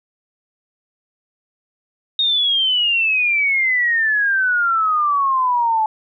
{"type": "exponential sweep", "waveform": "sine", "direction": "down", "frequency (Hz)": [3729, 860], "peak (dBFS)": -14, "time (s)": [2.19, 5.86], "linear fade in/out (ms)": 2, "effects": []}